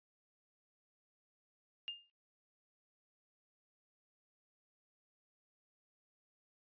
sine tone with exponential decay, 2816 Hz, F7, 14 cents sharp, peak -36 dBFS, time 1.88-2.1 s, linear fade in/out 0 ms, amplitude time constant 47 ms, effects noise-tail reverb RT60 0.2 s tail -22 dB re dry + resampled to 11025 Hz

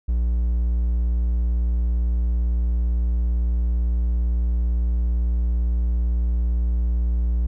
triangle tone, 58.9 Hz, A#1, 19 cents sharp, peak -16 dBFS, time 0.08-7.47 s, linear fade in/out 10 ms, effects none

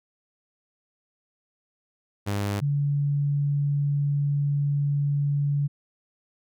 sawtooth / sine tone pair in turn, 101.3 / 143.26 Hz, G#2 / D3, -43 / -43 cents, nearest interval tritone, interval 600 cents, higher second, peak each -21 dBFS, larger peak neither, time 2.26-2.61 / 2.61-5.68 s, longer second, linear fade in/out 20 ms, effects none

